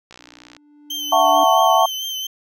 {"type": "click train", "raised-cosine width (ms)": 0.2, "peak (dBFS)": -23, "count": 29, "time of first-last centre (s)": [0.11, 0.566], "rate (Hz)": 61.4}
{"type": "tone with exponential growth", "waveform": "triangle", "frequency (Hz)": 294.4, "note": "D4", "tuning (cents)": 4, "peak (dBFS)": -23, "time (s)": [0.19, 1.44], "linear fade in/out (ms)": 5, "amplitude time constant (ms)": 270}
{"type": "tone with vibrato", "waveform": "35% pulse", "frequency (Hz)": 3100, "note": "G7", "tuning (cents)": -20, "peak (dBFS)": -22, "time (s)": [0.9, 2.27], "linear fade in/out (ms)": 5, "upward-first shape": "sine", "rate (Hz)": 4.5, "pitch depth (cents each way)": 36}
{"type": "chord", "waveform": "sine", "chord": "F# minor seventh", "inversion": "third", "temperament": "just", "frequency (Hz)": [666, 740, 888, 1110], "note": ["E5", "F#5", "A5", "C#6"], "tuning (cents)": [18, 0, 16, 2], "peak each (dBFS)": -17, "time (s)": [1.12, 1.86], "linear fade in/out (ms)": 5}
{"effects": []}